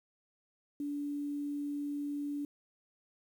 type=tone; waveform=sine; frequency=288.8 Hz; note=D4; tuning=29 cents flat; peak=-34 dBFS; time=0.8-2.45 s; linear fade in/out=2 ms; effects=10-bit